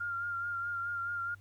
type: tone with vibrato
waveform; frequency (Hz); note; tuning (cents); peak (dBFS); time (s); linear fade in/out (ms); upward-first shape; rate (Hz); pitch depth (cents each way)
sine; 1396.9; F6; 0; -33; 0-1.35; 10; sine; 4.7; 27
effects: added 97 Hz sine -53 dBFS peak until 1.4 s + pink hiss -68 dBFS RMS until 1.4 s